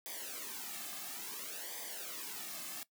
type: noise with flanger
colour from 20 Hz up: white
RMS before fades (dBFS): -44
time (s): 0.06-2.83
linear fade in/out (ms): 0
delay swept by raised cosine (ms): 0.72 to 2.12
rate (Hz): 0.58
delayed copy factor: -0.8
effects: noise-tail reverb RT60 0.1 s tail -19 dB re dry + high-pass 200 Hz 12 dB/octave